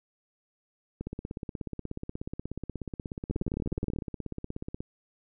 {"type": "two click trains", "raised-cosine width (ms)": 3, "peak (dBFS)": [-17, -22], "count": [14, 64], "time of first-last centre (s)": [[3.31, 3.987], [1.01, 4.805]], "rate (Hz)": [19.2, 16.6], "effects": []}